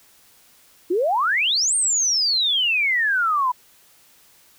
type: exponential two-way sweep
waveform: sine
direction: up then down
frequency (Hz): 329.6 to 8930 to 969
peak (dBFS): -17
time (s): 0.9-3.52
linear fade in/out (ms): 10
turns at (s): 1.75
effects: white hiss -54 dBFS RMS until 4.58 s